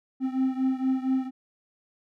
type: beating tone pair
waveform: triangle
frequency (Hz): 260.6 / 264.9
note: C4 / C4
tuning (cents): -7 / +22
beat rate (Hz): 4.3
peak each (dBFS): -23 / -26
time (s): 0.2-1.31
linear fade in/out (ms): 50
effects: none